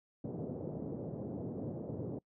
pink band-pass noise, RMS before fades -41 dBFS, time 0.24-2.19 s, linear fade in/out 5 ms, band 110 to 540 Hz, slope 24 dB/octave, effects noise-tail reverb RT60 0.1 s tail -25 dB re dry

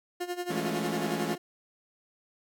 30% pulse tone with tremolo, 354.7 Hz, F4, 27 cents sharp, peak -27 dBFS, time 0.2-1.38 s, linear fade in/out 10 ms, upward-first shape sine, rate 11 Hz, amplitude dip 80%
sawtooth chord, A major seventh, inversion second, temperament equal with one note detuned, 164.34 / 207.7 / 220 / 277.2 Hz, E3 / G#3 / A3 / C#4, -5 / 0 / 0 / 0 cents, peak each -32 dBFS, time 0.49-1.36 s, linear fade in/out 20 ms
effects none

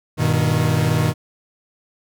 40% pulse chord, G augmented, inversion none, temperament equal with one note detuned, 98 / 120.72 / 155.56 Hz, G2 / B2 / D#3, 0 / -39 / 0 cents, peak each -22 / -19 / -18 dBFS, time 0.17-1.14 s, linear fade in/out 50 ms, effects none

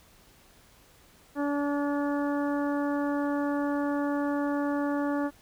harmonic tone, 287.4 Hz, D4, 37 cents flat, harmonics 1 / 2 / 3 / 4 / 5 / 6, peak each -27 / -33 / -37 / -39 / -41 / -43 dBFS, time 1.35-5.31 s, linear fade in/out 50 ms, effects pink hiss -58 dBFS RMS until 5.41 s

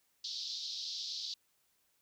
pink band-pass noise, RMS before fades -41 dBFS, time 0.24-1.34 s, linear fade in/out 2 ms, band 3700 to 5300 Hz, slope 48 dB/octave, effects white hiss -75 dBFS RMS until 2.01 s

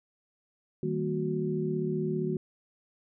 sine tone cluster, 157.9 / 195.3 / 230.6 / 368.6 Hz, D#3 / G3 / A#3 / F#4, +26 / -6 / -19 / -7 cents, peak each -32 / -36 / -35 / -31 dBFS, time 0.83-2.37 s, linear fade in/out 2 ms, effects none

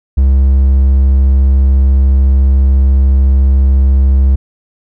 triangle tone, 67 Hz, C2, 42 cents sharp, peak -3 dBFS, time 0.17-4.36 s, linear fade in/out 10 ms, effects none

